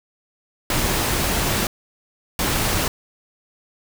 pink noise bursts at uneven times, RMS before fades -21 dBFS, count 2, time 0.7-1.67 / 2.39-2.88 s, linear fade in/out 2 ms, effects none

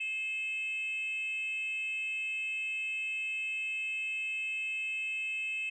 sine tone with frequency modulation, 2600 Hz, E7, 24 cents flat, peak -31 dBFS, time 0-5.7 s, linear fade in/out 10 ms, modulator 478 Hz, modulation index 0.34, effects tanh soft clip ceiling -29 dBFS

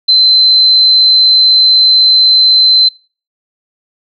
sine tone, 4074 Hz, C8, 47 cents flat, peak -4 dBFS, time 0.08-2.89 s, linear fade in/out 10 ms, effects noise-tail reverb RT60 0.4 s tail -25 dB re dry

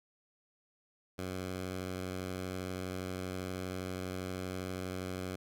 10% pulse tone with vibrato, 92.5 Hz, F#2, in tune, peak -29 dBFS, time 1.18-5.36 s, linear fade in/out 10 ms, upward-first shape square, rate 19 Hz, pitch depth 19 cents each way, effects none

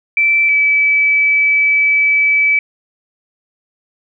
sine tone pair in turn, 2329 / 2300 Hz, D7 / D7, -15 / -37 cents, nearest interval unison, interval 22 cents, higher first, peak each -9 dBFS, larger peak neither, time 0.17-0.49 / 0.49-2.59 s, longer second, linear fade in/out 2 ms, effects none

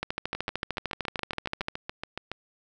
two click trains, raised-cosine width 0.3 ms, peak -13 / -17 dBFS, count 23 / 15, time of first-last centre 0.03-1.684 / 0.35-2.316 s, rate 13.3 / 7.12 Hz, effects none

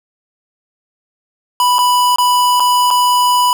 square tone with dropouts, 987.8 Hz, B5, in tune, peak -10 dBFS, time 1.6-3.53 s, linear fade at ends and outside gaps 1 ms, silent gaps 1.784-1.789 / 2.16-2.184 / 2.598-2.603 / 2.905-2.91 s, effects none

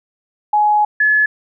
sine tone pair in turn, 840 / 1711.3 Hz, G#5 / A6, +19 / -49 cents, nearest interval octave, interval 1232 cents, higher second, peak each -10 dBFS, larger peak neither, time 0.53-0.85 / 1-1.26 s, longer first, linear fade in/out 5 ms, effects none

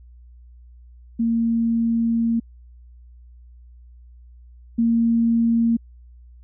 sine tone pair in turn, 230.1 / 230.9 Hz, A#3 / A#3, -22 / -16 cents, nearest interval unison, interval 6 cents, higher second, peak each -17 / -15 dBFS, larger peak second, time 1.19-2.4 / 4.78-5.77 s, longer first, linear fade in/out 10 ms, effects added 60 Hz sine -43 dBFS peak until 6.43 s

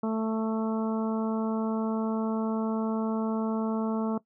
harmonic tone, 221.2 Hz, A3, 9 cents sharp, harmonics 1 / 2 / 3 / 4 / 5 / 6, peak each -27 / -33 / -37 / -39 / -41 / -43 dBFS, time 0.03-4.18 s, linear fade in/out 5 ms, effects noise-tail reverb RT60 0.1 s tail -19 dB re dry

